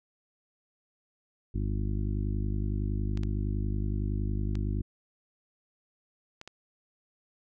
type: harmonic tone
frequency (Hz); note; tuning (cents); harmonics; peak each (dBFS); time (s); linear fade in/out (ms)
50.8; G#1; -38; 1 / 2 / 3 / 4 / 5 / 6 / 7; -30 / -32 / -42 / -38 / -43 / -42 / -45; 1.54-4.82; 10
type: clicks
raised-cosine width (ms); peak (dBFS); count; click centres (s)
0.2; -26; 5; 3.174 / 3.234 / 4.554 / 6.414 / 6.476
effects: none